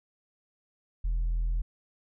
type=tone; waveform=sine; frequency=41.59 Hz; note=E1; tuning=16 cents sharp; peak=-23 dBFS; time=1.04-1.62 s; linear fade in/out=10 ms; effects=tanh soft clip ceiling -24 dBFS

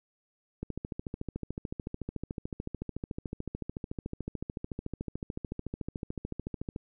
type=click train; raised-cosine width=3 ms; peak=-22 dBFS; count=85; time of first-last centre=0.63-6.761 s; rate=13.7 Hz; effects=none

